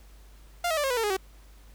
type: tone with pitch steps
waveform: sawtooth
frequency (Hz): 698.5 / 640.5 / 587.4 / 538.6 / 493.9 / 452.9 / 415.3 / 380.9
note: F5 / E5 / D5 / C#5 / B4 / A#4 / G#4 / G4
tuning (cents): 0 / -50 / 0 / -50 / 0 / -50 / 0 / -50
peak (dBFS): -21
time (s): 0.64-1.168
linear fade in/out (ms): 5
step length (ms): 66
effects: added 50 Hz sine -49 dBFS peak until 1.74 s + pink hiss -59 dBFS RMS until 1.74 s